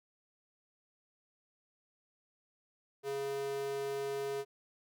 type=tone with high-pass filter; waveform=square; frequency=138.59 Hz; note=C#3; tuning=in tune; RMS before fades=-37 dBFS; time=3.03-4.45 s; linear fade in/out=50 ms; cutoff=410 Hz; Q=2.9; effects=none